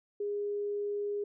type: tone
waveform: sine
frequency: 410 Hz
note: G#4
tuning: 22 cents flat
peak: -31 dBFS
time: 0.2-1.24 s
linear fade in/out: 5 ms
effects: none